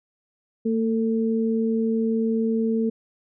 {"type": "tone pair together", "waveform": "sine", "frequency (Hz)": [225.9, 446.9], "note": ["A3", "A4"], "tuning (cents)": [46, 27], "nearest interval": "octave", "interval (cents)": 1181, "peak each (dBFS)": [-21, -25], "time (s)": [0.65, 2.9], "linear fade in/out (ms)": 10, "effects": []}